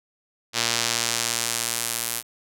sawtooth tone with band-pass filter sweep, 117.1 Hz, A#2, 8 cents sharp, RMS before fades -26 dBFS, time 0.53-2.23 s, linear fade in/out 50 ms, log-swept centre 5000 to 12000 Hz, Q 1, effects none

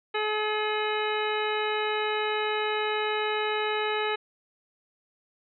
harmonic tone with a mistuned harmonic, 426.6 Hz, G#4, 46 cents sharp, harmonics 1 / 2 / 3 / 4 / 5 / 6 / 7 / 9, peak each -29 / -32 / -34 / -35 / -36 / -37 / -37 / -39 dBFS, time 0.14-4.16 s, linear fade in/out 10 ms, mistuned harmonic 6, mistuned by -32 cents, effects none

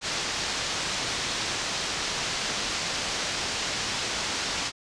white low-pass noise, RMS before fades -30 dBFS, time 0.01-4.72 s, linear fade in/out 50 ms, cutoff 6200 Hz, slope 24 dB/octave, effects resampled to 22050 Hz

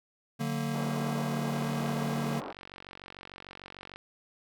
square chord, D augmented, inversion none, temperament just, 146.83 / 183.54 / 229.4 Hz, D3 / F#3 / A#3, 0 / -14 / -28 cents, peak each -34 / -40 / -34 dBFS, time 0.39-2.41 s, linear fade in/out 20 ms
pink band-pass noise, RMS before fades -40 dBFS, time 0.73-2.53 s, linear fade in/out 20 ms, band 280 to 1200 Hz, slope 24 dB/octave
click train, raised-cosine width 0.3 ms, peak -28 dBFS, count 114, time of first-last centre 1.54-3.96 s, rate 46.7 Hz
effects none

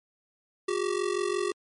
square ring-modulated tone, 383.7 Hz, G4, 37 cents flat, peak -24 dBFS, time 0.68-1.52 s, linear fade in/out 5 ms, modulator 22.9 Hz, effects MP3 48 kbps

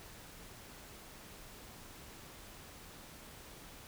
silence, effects pink hiss -53 dBFS RMS until 3.87 s

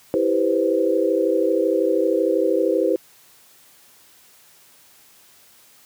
sine chord, C major seventh, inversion first, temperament just, 327 / 392.4 / 490.5 / 523.3 Hz, E4 / G4 / B4 / C5, -14 / +2 / -12 / 0 cents, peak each -22 dBFS, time 0.14-2.96 s, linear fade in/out 0 ms, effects white hiss -52 dBFS RMS until 5.85 s + high-pass 80 Hz 12 dB/octave

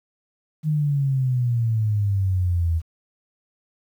sine exponential sweep, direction down, 156.3 to 80.5 Hz, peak -18 dBFS, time 0.63-2.82 s, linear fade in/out 50 ms, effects 9-bit

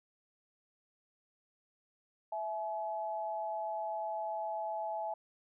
sine tone pair together, 659.3 / 851.5 Hz, E5 / G#5, 0 / +43 cents, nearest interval major third, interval 443 cents, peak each -38 / -37 dBFS, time 2.32-5.14 s, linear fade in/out 5 ms, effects none

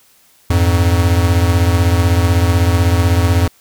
square beating tone pair, 86 / 102 Hz, F2 / G#2, -26 / -31 cents, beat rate 16 Hz, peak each -12 / -16 dBFS, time 0.5-3.48 s, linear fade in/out 5 ms, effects white hiss -51 dBFS RMS until 3.6 s

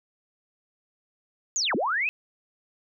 sine linear two-way sweep, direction down then up, 7040 to 179.4 to 2643 Hz, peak -23 dBFS, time 1.56-2.09 s, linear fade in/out 0 ms, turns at 1.75 s, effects none

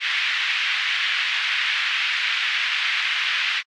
pink band-pass noise, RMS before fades -23 dBFS, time 0-3.63 s, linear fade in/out 50 ms, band 1800 to 3300 Hz, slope 24 dB/octave, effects AAC 64 kbps

